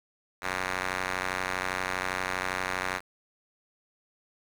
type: ring-modulated tone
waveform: 5% pulse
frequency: 92.5 Hz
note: F#2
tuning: in tune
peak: -15 dBFS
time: 0.41-3.01 s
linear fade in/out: 50 ms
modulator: 1310 Hz
effects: low-pass 8000 Hz 12 dB/octave + 8-bit